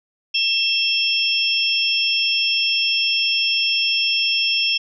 sine tone cluster, 2684 / 3265 / 5350 Hz, E7 / G#7 / E8, +31 / -30 / +25 cents, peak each -21 dBFS, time 0.34-4.78 s, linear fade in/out 10 ms, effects none

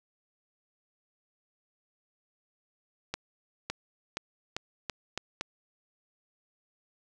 accelerating click train, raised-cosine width 0.2 ms, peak -15 dBFS, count 7, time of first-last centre 3.14-5.41 s, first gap 560 ms, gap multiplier 0.84, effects none

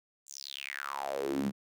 sawtooth tone with high-pass filter sweep, 69.3 Hz, C#2, in tune, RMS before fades -36 dBFS, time 0.26-1.52 s, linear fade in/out 50 ms, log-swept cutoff 7800 to 180 Hz, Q 6.8, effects none

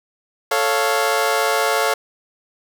20% pulse chord, A augmented, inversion none, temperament equal, 440 / 554.4 / 698.5 Hz, A4 / C#5 / E#5, 0 / 0 / 0 cents, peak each -16 dBFS, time 0.51-1.94 s, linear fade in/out 5 ms, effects none

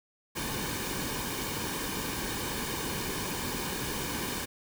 pink noise with comb filter, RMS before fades -34 dBFS, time 0.35-4.46 s, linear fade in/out 20 ms, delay 1.5 ms, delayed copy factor -0.6, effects none

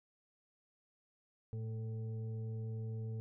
sine tone with frequency modulation, 111.9 Hz, A2, 30 cents sharp, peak -38 dBFS, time 1.53-3.2 s, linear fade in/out 0 ms, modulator 331 Hz, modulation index 0.44, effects none

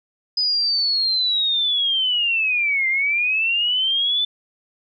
sine linear two-way sweep, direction down then up, 5010 to 2076 to 3527 Hz, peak -17 dBFS, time 0.37-4.25 s, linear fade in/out 5 ms, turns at 2.88 s, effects none

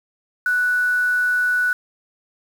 sine tone with quantisation, 1480 Hz, F#6, in tune, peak -16 dBFS, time 0.46-1.73 s, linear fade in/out 2 ms, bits 6, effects none

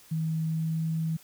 sine tone with pitch glide, 160 to 161.21 Hz, D#3 to E3, +49 to -38 cents, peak -26 dBFS, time 0.11-1.17 s, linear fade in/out 10 ms, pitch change +13 cents, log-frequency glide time 0.39-0.83 s, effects white hiss -55 dBFS RMS until 1.23 s

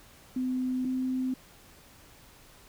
sine tone pair in turn, 255.4 / 257.8 Hz, C4 / C4, -42 / -26 cents, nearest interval unison, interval 16 cents, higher second, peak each -27 dBFS, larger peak neither, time 0.36-0.85 / 0.85-1.34 s, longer neither, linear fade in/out 5 ms, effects pink hiss -55 dBFS RMS until 2.68 s

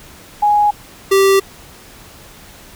sine / square tone pair in turn, 830.6 / 390 Hz, G#5 / G4, 0 / -9 cents, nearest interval octave + minor second, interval 1309 cents, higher first, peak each -9 dBFS, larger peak neither, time 0.42-0.71 / 1.11-1.4 s, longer neither, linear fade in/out 10 ms, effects pink hiss -40 dBFS RMS until 2.75 s

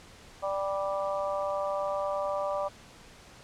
harmonic tone, 196 Hz, G3, in tune, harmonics 3 / 4 / 5 / 6, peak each -30 / -37 / -37 / -36 dBFS, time 0.42-2.69 s, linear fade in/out 20 ms, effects pink hiss -52 dBFS RMS until 3.43 s + low-pass 8000 Hz 12 dB/octave

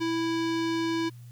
square tone with low-pass filter, 329.6 Hz, E4, in tune, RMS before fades -28 dBFS, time 0-1.1 s, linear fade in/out 20 ms, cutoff 4700 Hz, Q 1.3, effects added 120 Hz sine -43 dBFS peak until 1.31 s + white hiss -62 dBFS RMS until 1.31 s

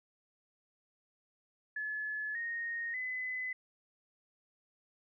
sine tone with pitch steps, 1715 / 1859.4 / 2016 Hz, A6 / A#6 / B6, -45 / -5 / +35 cents, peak -35 dBFS, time 1.76-3.53 s, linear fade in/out 5 ms, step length 590 ms, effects none

